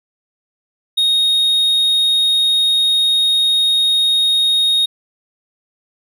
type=tone; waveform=triangle; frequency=3729 Hz; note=A#7; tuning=in tune; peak=-10 dBFS; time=0.97-4.86 s; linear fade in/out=10 ms; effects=none